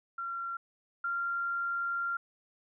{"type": "tone pair in turn", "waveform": "sine", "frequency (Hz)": [1372, 1385.5], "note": ["F6", "F6"], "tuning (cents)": [-31, -14], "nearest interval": "unison", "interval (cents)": 17, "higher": "second", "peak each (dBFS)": [-34, -30], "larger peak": "second", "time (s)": [[0.18, 0.57], [1.04, 2.17]], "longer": "second", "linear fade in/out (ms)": 5, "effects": []}